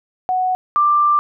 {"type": "tone pair in turn", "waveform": "sine", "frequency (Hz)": [740, 1182.5], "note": ["F#5", "D6"], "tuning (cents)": [0, 12], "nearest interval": "minor sixth", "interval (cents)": 812, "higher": "second", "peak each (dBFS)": [-15, -11], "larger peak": "second", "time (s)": [[0.29, 0.55], [0.76, 1.19]], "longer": "second", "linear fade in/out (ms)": 0, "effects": []}